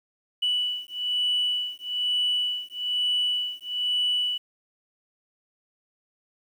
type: beating tone pair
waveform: sine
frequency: 2960 / 2961.1 Hz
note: F#7 / F#7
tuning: 0 / +1 cents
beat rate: 1.1 Hz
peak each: -26 dBFS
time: 0.42-4.38 s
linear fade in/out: 10 ms
effects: tanh soft clip ceiling -17 dBFS + 9-bit

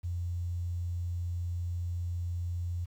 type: tone with quantisation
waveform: sine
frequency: 87.31 Hz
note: F2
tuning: in tune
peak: -31 dBFS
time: 0.03-2.86 s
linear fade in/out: 20 ms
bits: 10
effects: none

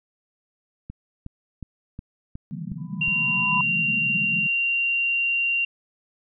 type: click train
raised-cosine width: 5 ms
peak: -22 dBFS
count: 7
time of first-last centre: 0.9-3.082 s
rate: 2.75 Hz
type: band-pass noise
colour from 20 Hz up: pink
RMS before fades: -32 dBFS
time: 2.51-4.47 s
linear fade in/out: 0 ms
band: 130 to 230 Hz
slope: 96 dB/octave
type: tone with exponential growth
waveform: sine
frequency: 999 Hz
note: B5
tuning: 20 cents sharp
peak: -20 dBFS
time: 2.78-3.61 s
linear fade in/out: 2 ms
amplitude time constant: 180 ms
type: tone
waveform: sine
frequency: 2765 Hz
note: F7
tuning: 18 cents flat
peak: -20 dBFS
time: 3.01-5.65 s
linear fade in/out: 5 ms
effects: none

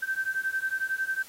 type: beating tone pair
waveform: sine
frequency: 1550 / 1561 Hz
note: G6 / G6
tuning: -20 / -8 cents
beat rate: 11 Hz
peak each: -30 dBFS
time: 0.02-1.23 s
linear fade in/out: 10 ms
effects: white hiss -50 dBFS RMS until 1.28 s + AAC 48 kbps

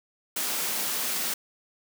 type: high-pass noise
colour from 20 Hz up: white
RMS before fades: -29 dBFS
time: 0.36-1.34 s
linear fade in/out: 5 ms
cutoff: 160 Hz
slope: 96 dB/octave
effects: none

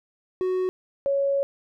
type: tone pair in turn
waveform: triangle / sine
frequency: 370 / 555.7 Hz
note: F#4 / C#5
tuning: 0 / +4 cents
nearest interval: perfect fifth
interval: 704 cents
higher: second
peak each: -20 dBFS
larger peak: neither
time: 0.41-0.69 / 1.06-1.43 s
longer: second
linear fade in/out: 0 ms
effects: none

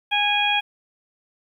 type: harmonic tone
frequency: 825 Hz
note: G#5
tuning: 12 cents flat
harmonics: 1 / 2 / 3 / 4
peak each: -23 / -28 / -22 / -23 dBFS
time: 0.11-0.61 s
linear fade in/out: 20 ms
effects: 9-bit

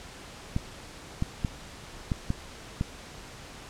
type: clicks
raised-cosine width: 5 ms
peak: -14 dBFS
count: 6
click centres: 0.564 / 1.224 / 1.448 / 2.118 / 2.304 / 2.811 s
effects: pink hiss -45 dBFS RMS until 3.69 s + low-pass 8000 Hz 12 dB/octave

